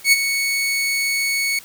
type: tone with ADSR envelope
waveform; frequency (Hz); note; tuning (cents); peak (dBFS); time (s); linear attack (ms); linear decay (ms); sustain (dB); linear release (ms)
sawtooth; 2217; C#7; 0; -5; 0.04-1.59; 83; 26; -10; 3
effects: white hiss -43 dBFS RMS until 1.64 s